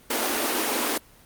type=high-pass noise; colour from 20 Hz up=pink; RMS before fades=-25 dBFS; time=0.1-0.98 s; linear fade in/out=5 ms; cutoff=230 Hz; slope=96 dB/octave; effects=pink hiss -53 dBFS RMS until 1.25 s + Opus 24 kbps